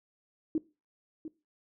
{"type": "tone with echo", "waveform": "sine", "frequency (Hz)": 316, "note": "D#4", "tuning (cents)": 27, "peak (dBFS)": -25, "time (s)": [0.55, 0.58], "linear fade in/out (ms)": 2, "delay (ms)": 700, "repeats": 1, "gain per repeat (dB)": -12, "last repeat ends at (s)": 1.28, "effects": ["noise-tail reverb RT60 0.3 s tail -21 dB re dry"]}